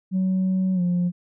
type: tone with pitch glide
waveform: sine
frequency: 187.4 to 176.88 Hz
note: F#3 to F3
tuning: +22 to +22 cents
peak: -17 dBFS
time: 0.11-1.12 s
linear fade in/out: 50 ms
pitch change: -100 cents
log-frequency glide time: 0.74-0.81 s
effects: tanh soft clip ceiling -17 dBFS